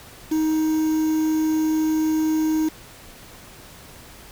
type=tone with quantisation; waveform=triangle; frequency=313.8 Hz; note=D#4; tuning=15 cents sharp; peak=-16 dBFS; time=0.31-2.69 s; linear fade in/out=10 ms; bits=6; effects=pink hiss -44 dBFS RMS until 4.31 s